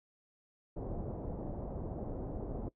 pink low-pass noise, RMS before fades -40 dBFS, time 0.76-2.69 s, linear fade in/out 10 ms, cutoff 700 Hz, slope 24 dB/octave, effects noise-tail reverb RT60 0.1 s tail -20 dB re dry

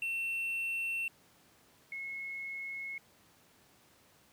triangle / sine tone pair in turn, 2700 / 2177 Hz, E7 / C#7, +41 / -32 cents, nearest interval major third, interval 373 cents, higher first, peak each -31 / -38 dBFS, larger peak first, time 0.02-1.08 / 1.92-2.98 s, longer neither, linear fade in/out 2 ms, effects pink hiss -64 dBFS RMS until 4.32 s + high-pass 100 Hz 12 dB/octave

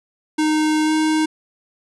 square tone with pitch glide, 308.8 to 312 Hz, D#4 to D#4, -13 to +5 cents, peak -16 dBFS, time 0.38-1.26 s, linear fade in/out 10 ms, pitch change +18 cents, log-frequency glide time 0.84-0.92 s, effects resampled to 24000 Hz

